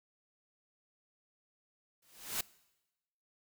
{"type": "noise with exponential growth", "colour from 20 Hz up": "white", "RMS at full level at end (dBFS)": -32, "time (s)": [2.02, 2.41], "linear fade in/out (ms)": 5, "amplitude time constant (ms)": 84, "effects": ["noise-tail reverb RT60 1.0 s tail -22 dB re dry"]}